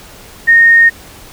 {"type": "tone", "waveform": "sine", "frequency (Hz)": 1847, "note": "A#6", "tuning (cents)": -16, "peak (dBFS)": -3, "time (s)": [0.47, 0.9], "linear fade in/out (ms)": 20, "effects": ["pink hiss -36 dBFS RMS until 1.32 s"]}